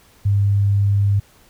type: tone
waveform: sine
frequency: 100.5 Hz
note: G2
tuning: 44 cents sharp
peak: -13 dBFS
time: 0.25-1.2 s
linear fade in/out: 10 ms
effects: pink hiss -52 dBFS RMS until 1.49 s